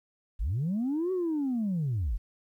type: linear two-way sweep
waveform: sine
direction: up then down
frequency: 36.97 to 380 to 36.97 Hz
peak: -25 dBFS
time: 0.39-2.18 s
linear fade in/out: 20 ms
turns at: 1.12 s
effects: tanh soft clip ceiling -24 dBFS + 11-bit